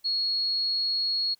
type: tone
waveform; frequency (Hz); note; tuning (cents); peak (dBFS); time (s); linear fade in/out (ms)
sine; 4321; C#8; -45; -24; 0.04-1.35; 20
effects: white hiss -67 dBFS RMS until 1.39 s